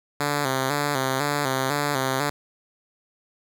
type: tone with vibrato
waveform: 5% pulse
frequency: 138.59 Hz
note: C#3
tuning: in tune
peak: -11 dBFS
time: 0.2-2.3 s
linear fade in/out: 5 ms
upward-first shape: square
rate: 2 Hz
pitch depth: 82 cents each way
effects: none